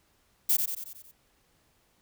violet noise with echo, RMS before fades -23 dBFS, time 0.49-0.57 s, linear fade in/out 10 ms, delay 91 ms, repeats 6, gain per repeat -5 dB, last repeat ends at 1.116 s, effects pink hiss -68 dBFS RMS until 2.01 s

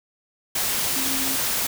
sine tone in noise, 267.8 Hz, C4, 40 cents sharp, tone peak -31 dBFS, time 0.96-1.36 s, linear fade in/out 5 ms, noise white, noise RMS -24 dBFS, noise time 0.55-1.67 s, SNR -10 dB, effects none

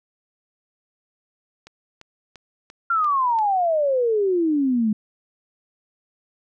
click train, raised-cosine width 0.2 ms, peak -25 dBFS, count 6, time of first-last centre 1.67-3.388 s, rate 2.91 Hz
sine exponential sweep, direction down, 1396.9 to 207.7 Hz, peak -17 dBFS, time 2.9-4.93 s, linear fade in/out 5 ms
effects none

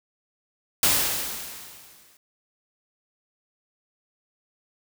white noise with exponential decay, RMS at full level -18 dBFS, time 0.83-2.17 s, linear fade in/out 2 ms, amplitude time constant 290 ms, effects none

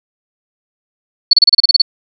sine tone bursts, 4435 Hz, C#8, in tune, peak -3 dBFS, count 10, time 1.31-1.819 s, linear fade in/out 5 ms, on 23 ms, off 31 ms, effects none

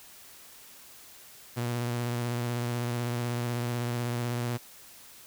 sawtooth tone with vibrato, 120.1 Hz, B2, 48 cents flat, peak -25 dBFS, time 1.56-4.58 s, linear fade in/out 20 ms, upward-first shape triangle, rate 16 Hz, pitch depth 32 cents each way, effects white hiss -51 dBFS RMS until 5.26 s

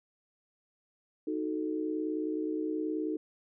sine chord, D# diminished, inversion none, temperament equal, 311.1 / 370 / 440 Hz, D#4 / F#4 / A4, 0 / 0 / 0 cents, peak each -32 / -38 / -37 dBFS, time 1.27-3.17 s, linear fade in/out 5 ms, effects none

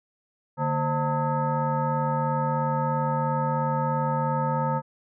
sine tone with frequency modulation, 524 Hz, C5, 2 cents sharp, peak -22 dBFS, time 0.57-4.82 s, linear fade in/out 50 ms, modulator 377 Hz, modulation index 1.7, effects none

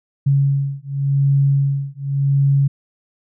sine beating tone pair, 138.59 / 139.48 Hz, C#3 / C#3, 0 / +11 cents, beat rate 0.89 Hz, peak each -17 dBFS, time 0.26-2.68 s, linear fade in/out 10 ms, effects none

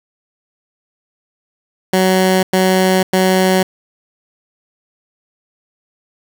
15% pulse tone bursts, 187 Hz, F#3, 19 cents sharp, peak -4 dBFS, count 3, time 1.93-3.63 s, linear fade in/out 5 ms, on 500 ms, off 100 ms, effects none

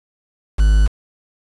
triangle tone with quantisation, 51.91 Hz, G#1, in tune, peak -7 dBFS, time 0.58-0.88 s, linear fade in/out 20 ms, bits 5, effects resampled to 24000 Hz

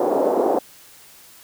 pink band-pass noise, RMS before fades -19 dBFS, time 0-0.59 s, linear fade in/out 5 ms, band 340 to 730 Hz, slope 24 dB/octave, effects white hiss -47 dBFS RMS until 1.43 s

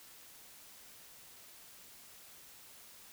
silence, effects white hiss -56 dBFS RMS until 3.12 s

